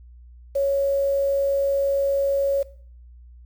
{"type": "tone with quantisation", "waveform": "sine", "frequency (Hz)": 554.4, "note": "C#5", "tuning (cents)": 0, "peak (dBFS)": -18, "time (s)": [0.55, 2.63], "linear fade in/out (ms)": 10, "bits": 7, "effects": ["noise-tail reverb RT60 0.5 s tail -18 dB re dry", "added 60 Hz sine -43 dBFS peak until 3.45 s"]}